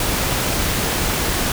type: noise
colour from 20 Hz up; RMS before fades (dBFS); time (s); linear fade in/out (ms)
pink; -20; 0-1.52; 2
effects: none